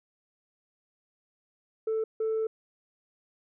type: tone bursts at uneven times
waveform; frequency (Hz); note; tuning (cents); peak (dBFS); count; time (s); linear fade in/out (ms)
sine; 441.6; A4; +6; -24; 2; 1.87-2.04 / 2.2-2.47; 5
effects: tanh soft clip ceiling -24 dBFS